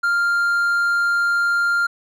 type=tone; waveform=triangle; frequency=1396.9 Hz; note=F6; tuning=in tune; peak=-14 dBFS; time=0.03-1.87 s; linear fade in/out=10 ms; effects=none